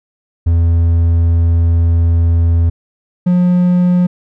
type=tone pair in turn; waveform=triangle; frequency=84 / 178.61 Hz; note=E2 / F3; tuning=+33 / +39 cents; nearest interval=octave + minor second; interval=1306 cents; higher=second; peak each=-6 dBFS; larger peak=neither; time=0.46-2.7 / 3.26-4.07 s; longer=first; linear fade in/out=10 ms; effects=none